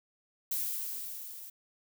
violet noise with level ramp, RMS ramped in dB -32 to -47 dBFS, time 0.51-1.5 s, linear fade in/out 5 ms, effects none

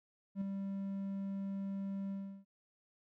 triangle tone with ADSR envelope, 196 Hz, G3, in tune, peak -30 dBFS, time 0.35-2.45 s, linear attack 64 ms, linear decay 3 ms, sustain -5 dB, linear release 340 ms, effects none

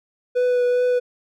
triangle tone with vibrato, 493.9 Hz, B4, in tune, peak -14 dBFS, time 0.35-1 s, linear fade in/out 20 ms, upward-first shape triangle, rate 2.5 Hz, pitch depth 14 cents each way, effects none

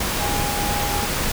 sine tone in noise, 820 Hz, G#5, 22 cents flat, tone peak -26 dBFS, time 0.2-1.06 s, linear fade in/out 5 ms, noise pink, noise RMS -23 dBFS, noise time 0-1.32 s, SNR -6 dB, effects none

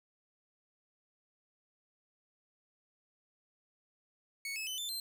sawtooth tone with pitch steps, 2217 / 2591 / 3029 / 3540 / 4137 Hz, C#7 / E7 / F#7 / A7 / C8, 0 / -30 / +40 / +10 / -20 cents, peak -34 dBFS, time 4.45-5 s, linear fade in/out 2 ms, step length 110 ms, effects none

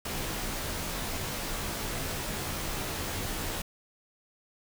pink noise with comb filter, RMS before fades -34 dBFS, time 0.05-3.62 s, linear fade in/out 5 ms, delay 17 ms, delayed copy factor -0.7, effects none

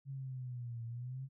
sine exponential two-way sweep, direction down then up, 138.3 to 114.9 to 136.6 Hz, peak -40 dBFS, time 0.05-1.29 s, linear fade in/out 50 ms, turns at 0.85 s, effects none

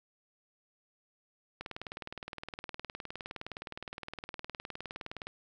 click train, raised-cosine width 0.3 ms, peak -24 dBFS, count 72, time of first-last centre 1.61-5.27 s, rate 19.4 Hz, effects none

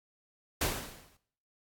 pink noise with exponential decay, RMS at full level -27 dBFS, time 0.61-1.17 s, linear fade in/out 5 ms, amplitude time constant 120 ms, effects noise-tail reverb RT60 0.6 s tail -17 dB re dry + AAC 64 kbps

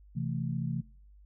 sine chord, A minor, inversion first, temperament equal, 130.81 / 164.81 / 220 Hz, C3 / E3 / A3, 0 / 0 / 0 cents, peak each -33 / -34 / -38 dBFS, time 0.15-0.82 s, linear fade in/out 20 ms, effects noise-tail reverb RT60 0.6 s tail -26 dB re dry + added 50 Hz sine -53 dBFS peak until 1.25 s

